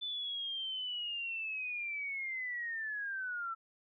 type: linear sweep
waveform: sine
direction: down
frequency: 3520 to 1322 Hz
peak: -36 dBFS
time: 0.01-3.55 s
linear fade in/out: 20 ms
effects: none